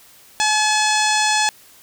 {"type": "harmonic tone", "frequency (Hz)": 855, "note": "A5", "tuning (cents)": -50, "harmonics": [1, 2, 3, 4, 5, 6, 7, 8, 9, 10], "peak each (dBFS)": [-19, -22, -24, -25, -26, -27, -27, -28, -29, -29], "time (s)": [0.4, 1.49], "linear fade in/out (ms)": 0, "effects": ["white hiss -48 dBFS RMS until 1.82 s"]}